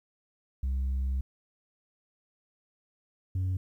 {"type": "tone pair in turn", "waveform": "sine", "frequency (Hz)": [65.7, 92.91], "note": ["C2", "F#2"], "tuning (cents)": [8, 8], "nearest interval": "tritone", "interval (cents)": 600, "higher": "second", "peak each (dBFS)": -24, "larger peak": "neither", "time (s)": [[0.63, 1.21], [3.35, 3.57]], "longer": "first", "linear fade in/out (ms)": 5, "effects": ["tanh soft clip ceiling -26 dBFS", "11-bit"]}